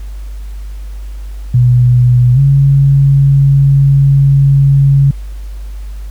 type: tone with pitch glide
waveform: sine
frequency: 123.47 to 138.59 Hz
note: B2 to C#3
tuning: 0 to 0 cents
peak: -4 dBFS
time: 1.54-5.11 s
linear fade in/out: 5 ms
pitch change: +200 cents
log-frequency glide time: 2.34-2.39 s
effects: added 50 Hz sine -21 dBFS peak until 6.1 s + pink hiss -44 dBFS RMS until 6.1 s